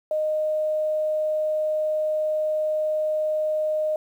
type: tone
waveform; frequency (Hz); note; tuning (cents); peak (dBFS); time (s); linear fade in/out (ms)
sine; 617; D#5; -15; -21; 0.11-3.96; 2
effects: 9-bit